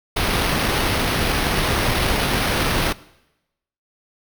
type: noise with sample-and-hold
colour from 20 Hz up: pink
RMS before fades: -20 dBFS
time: 0.16-2.93 s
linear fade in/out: 10 ms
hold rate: 7350 Hz
effects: noise-tail reverb RT60 0.9 s tail -20 dB re dry